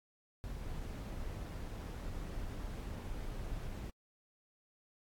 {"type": "noise", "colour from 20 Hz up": "brown", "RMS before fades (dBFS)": -42, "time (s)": [0.44, 3.9], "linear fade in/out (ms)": 0, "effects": ["AAC 64 kbps"]}